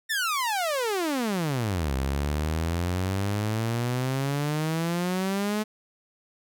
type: exponential two-way sweep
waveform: sawtooth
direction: down then up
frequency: 1849 to 65.41 to 216 Hz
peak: -21 dBFS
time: 0.09-5.64 s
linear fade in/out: 20 ms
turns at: 1.94 s
effects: none